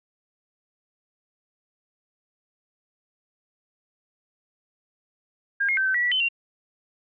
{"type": "tone with pitch steps", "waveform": "sine", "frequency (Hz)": [1613, 2146, 1551, 1536, 1937, 1952, 3050, 2761], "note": ["G6", "C7", "G6", "G6", "B6", "B6", "G7", "F7"], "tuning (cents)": [49, 43, -19, -36, -34, -21, -48, -20], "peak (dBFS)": -20, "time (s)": [5.6, 6.288], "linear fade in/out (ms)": 10, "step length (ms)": 86, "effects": []}